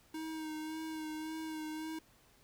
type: tone with vibrato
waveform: square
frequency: 314.1 Hz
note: D#4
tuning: 16 cents sharp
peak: -40 dBFS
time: 0.14-1.99 s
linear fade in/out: 5 ms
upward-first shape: sine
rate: 1.8 Hz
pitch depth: 25 cents each way
effects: pink hiss -66 dBFS RMS until 2.43 s